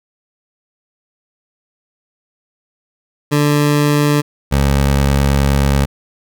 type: tone pair in turn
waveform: 20% pulse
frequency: 146.83 / 69.46 Hz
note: D3 / C#2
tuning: 0 / +4 cents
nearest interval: octave + minor second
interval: 1296 cents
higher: first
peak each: -6 / -6 dBFS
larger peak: neither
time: 3.31-4.22 / 4.51-5.86 s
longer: second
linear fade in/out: 20 ms
effects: none